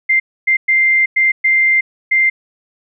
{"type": "tone bursts at uneven times", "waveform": "sine", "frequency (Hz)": 2093, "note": "C7", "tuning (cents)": 0, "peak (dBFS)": -9, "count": 6, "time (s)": [[0.09, 0.2], [0.47, 0.57], [0.68, 1.06], [1.16, 1.32], [1.44, 1.81], [2.11, 2.3]], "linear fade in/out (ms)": 10, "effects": []}